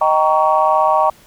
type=chord; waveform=sine; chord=Eb dominant seventh; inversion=none; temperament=just; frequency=622.3 / 777.8 / 933.4 / 1120.1 Hz; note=Eb5 / G5 / Bb5 / Db6; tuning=0 / -14 / +2 / +18 cents; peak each=-16 dBFS; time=0.01-1.1 s; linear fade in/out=5 ms; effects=tanh soft clip ceiling 0 dBFS + pink hiss -47 dBFS RMS until 1.26 s